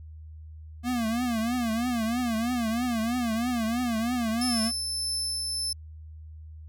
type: tone with vibrato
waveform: square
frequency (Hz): 234.8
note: A#3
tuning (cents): +13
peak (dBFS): -26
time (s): 0.83-4.72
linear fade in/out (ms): 50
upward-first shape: triangle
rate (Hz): 3.1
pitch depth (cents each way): 140
type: tone with tremolo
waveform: 30% pulse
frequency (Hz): 5274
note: E8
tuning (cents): 0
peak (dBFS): -23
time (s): 4.41-5.73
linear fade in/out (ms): 5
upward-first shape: triangle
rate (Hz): 1.7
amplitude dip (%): 25
effects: added 78 Hz sine -41 dBFS peak until 6.68 s